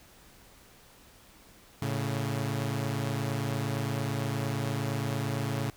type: tone pair together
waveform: sawtooth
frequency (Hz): 110.5 / 139.22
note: A2 / C#3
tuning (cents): +8 / +8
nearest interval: major third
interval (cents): 400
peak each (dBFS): -28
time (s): 1.82-5.7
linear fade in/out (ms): 0
effects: pink hiss -56 dBFS RMS until 5.76 s